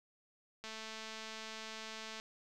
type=click train; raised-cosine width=0.2 ms; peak=-29 dBFS; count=344; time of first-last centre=0.64-2.199 s; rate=220 Hz; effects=none